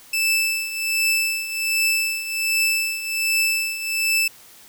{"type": "tone with tremolo", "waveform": "sawtooth", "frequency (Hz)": 2637, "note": "E7", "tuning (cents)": 0, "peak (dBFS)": -13, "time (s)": [0.13, 4.28], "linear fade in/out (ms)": 5, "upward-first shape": "triangle", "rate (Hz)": 1.3, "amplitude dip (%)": 75, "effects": ["white hiss -47 dBFS RMS until 4.68 s"]}